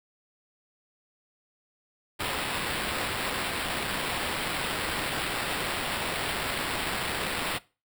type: noise with sample-and-hold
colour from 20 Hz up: white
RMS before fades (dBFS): -31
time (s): 2.19-7.59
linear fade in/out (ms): 20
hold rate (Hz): 6300
effects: noise-tail reverb RT60 0.3 s tail -20 dB re dry